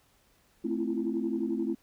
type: chord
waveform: sine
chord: F major seventh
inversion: first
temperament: equal with one note detuned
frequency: 220 / 261.6 / 329.6 / 340.9 Hz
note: A3 / C4 / E4 / F4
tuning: 0 / 0 / 0 / -42 cents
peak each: -33 dBFS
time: 0.64-1.75 s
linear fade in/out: 10 ms
effects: tanh soft clip ceiling -19 dBFS + pink hiss -66 dBFS RMS until 1.82 s